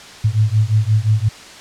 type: beating tone pair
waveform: sine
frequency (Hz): 105.2 / 110.9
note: G#2 / A2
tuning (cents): +23 / +14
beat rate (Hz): 5.7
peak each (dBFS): -15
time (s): 0.24-1.29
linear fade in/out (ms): 10
effects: white hiss -37 dBFS RMS until 1.6 s + low-pass 6000 Hz 12 dB/octave